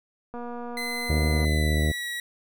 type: click train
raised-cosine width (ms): 1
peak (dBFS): -24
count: 267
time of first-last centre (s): 0.34-1.448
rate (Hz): 240
type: tone with pitch glide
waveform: 30% pulse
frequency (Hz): 2047 to 1921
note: C7 to B6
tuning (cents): -38 to -48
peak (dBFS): -27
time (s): 0.77-2.2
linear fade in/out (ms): 2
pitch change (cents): -110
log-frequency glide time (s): 1.3-2.07
type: harmonic tone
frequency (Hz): 76.5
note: D#2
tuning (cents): -29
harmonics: 1 / 2 / 3 / 4 / 5 / 6 / 7 / 8 / 9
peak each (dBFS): -22 / -28 / -32 / -34 / -36 / -38 / -39 / -40 / -41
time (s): 1.09-1.92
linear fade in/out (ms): 10
effects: none